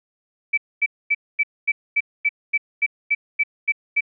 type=tone bursts; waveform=sine; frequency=2309 Hz; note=D7; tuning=30 cents flat; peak=-15 dBFS; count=13; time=0.53-4.008 s; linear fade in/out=10 ms; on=46 ms; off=240 ms; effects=none